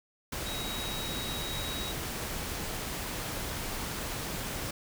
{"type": "tone in noise", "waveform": "sine", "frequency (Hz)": 3816, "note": "A#7", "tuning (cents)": 40, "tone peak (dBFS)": -38, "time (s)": [0.46, 1.92], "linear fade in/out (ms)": 5, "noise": "pink", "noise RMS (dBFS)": -36, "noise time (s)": [0.32, 4.71], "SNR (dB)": -5, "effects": []}